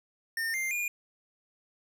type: tone with pitch steps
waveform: square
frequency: 1818 / 2100 / 2427 Hz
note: A#6 / C7 / D#7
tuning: -44 / +6 / -44 cents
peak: -30 dBFS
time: 0.37-0.88 s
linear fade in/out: 2 ms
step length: 170 ms
effects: none